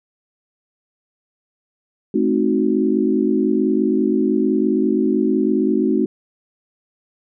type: chord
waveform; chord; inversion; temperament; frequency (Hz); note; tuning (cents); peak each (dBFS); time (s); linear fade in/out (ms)
sine; A diminished seventh; none; equal with one note detuned; 215.7 / 261.6 / 311.1 / 370; A3 / C4 / Eb4 / Gb4; -34 / 0 / 0 / 0; -20; 2.14-6.06; 5
effects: none